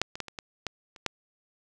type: clicks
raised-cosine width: 0.2 ms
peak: -7 / -21 / -14 / -23 / -19 / -14 / -30 / -9 dBFS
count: 8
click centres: 0.016 / 0.155 / 0.203 / 0.283 / 0.388 / 0.667 / 0.962 / 1.063 s
effects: none